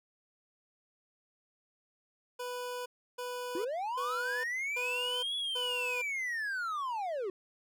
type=tone bursts; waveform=25% pulse; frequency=493.9 Hz; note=B4; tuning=in tune; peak=-33 dBFS; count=5; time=2.39-6.02 s; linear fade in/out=10 ms; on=470 ms; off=320 ms
type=linear two-way sweep; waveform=triangle; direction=up then down; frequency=315.4 to 3400 to 357.4 Hz; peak=-31 dBFS; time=3.55-7.3 s; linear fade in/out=2 ms; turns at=5.36 s
effects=none